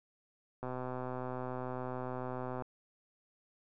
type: click train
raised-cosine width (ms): 1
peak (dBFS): -26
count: 254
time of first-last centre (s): 0.63-2.622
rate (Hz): 127
effects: none